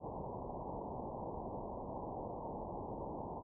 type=low-pass noise; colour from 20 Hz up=white; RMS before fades=-44 dBFS; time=0-3.43 s; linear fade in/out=50 ms; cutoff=990 Hz; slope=96 dB/octave; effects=none